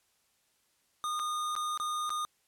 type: tone with dropouts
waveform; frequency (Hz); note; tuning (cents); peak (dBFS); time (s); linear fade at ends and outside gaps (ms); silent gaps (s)
square; 1224; D#6; -29; -32; 1.04-2.25; 0; 1.193-1.197 / 1.553-1.563 / 1.775-1.799 / 2.094-2.103
effects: white hiss -72 dBFS RMS until 2.47 s + low-pass 12000 Hz 12 dB/octave